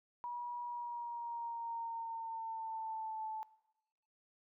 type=tone with pitch glide; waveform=sine; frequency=964 to 873.8 Hz; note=B5 to A5; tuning=-42 to -12 cents; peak=-39 dBFS; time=0.24-3.43 s; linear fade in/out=0 ms; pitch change=-170 cents; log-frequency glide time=0.63-3.26 s; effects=noise-tail reverb RT60 1.0 s tail -20 dB re dry